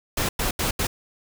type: noise bursts at uneven times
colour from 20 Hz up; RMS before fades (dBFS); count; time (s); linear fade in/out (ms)
pink; -24; 4; 0.17-0.29 / 0.39-0.51 / 0.59-0.71 / 0.79-0.87; 5
effects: none